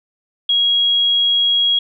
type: tone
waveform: sine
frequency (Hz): 3300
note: G#7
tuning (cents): -12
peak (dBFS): -12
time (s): 0.49-1.79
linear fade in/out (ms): 5
effects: none